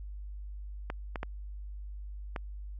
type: clicks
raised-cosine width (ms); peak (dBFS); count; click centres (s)
0.5; -20; 4; 0.901 / 1.158 / 1.231 / 2.362
effects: added 50 Hz sine -39 dBFS peak until 2.79 s